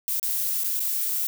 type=noise with dropouts; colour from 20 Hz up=violet; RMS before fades=-26 dBFS; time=0.08-1.27 s; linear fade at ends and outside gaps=0 ms; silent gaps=0.197-0.229 / 0.636-0.643 / 0.795-0.803 s; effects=none